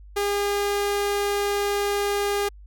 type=tone; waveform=sawtooth; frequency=405.9 Hz; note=G#4; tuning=40 cents flat; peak=-18 dBFS; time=0.16-2.49 s; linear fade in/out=10 ms; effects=added 50 Hz sine -42 dBFS peak until 2.66 s